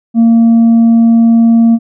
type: tone with tanh clipping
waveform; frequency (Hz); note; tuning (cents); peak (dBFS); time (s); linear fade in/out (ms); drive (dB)
triangle; 229.9; A#3; -24; -4; 0.14-1.79; 50; 7
effects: none